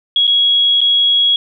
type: tone with dropouts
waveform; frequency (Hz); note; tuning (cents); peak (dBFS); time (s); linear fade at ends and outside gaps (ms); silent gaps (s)
sine; 3323; G#7; 0; -9; 0.16-1.36; 2; 0.27-0.276 / 0.807-0.814
effects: none